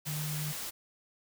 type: tone in noise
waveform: sine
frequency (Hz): 151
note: D3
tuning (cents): +48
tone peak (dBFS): -34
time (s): 0.06-0.53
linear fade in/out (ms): 20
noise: white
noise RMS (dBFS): -39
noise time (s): 0.05-0.71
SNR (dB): +2
effects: none